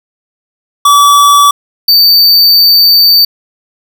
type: tone pair in turn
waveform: square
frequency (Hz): 1149 / 4588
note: D6 / D8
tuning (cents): -38 / -41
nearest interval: 2 octaves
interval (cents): 2397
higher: second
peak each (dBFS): -3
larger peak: neither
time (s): 0.85-1.51 / 1.88-3.25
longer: second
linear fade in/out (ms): 5
effects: none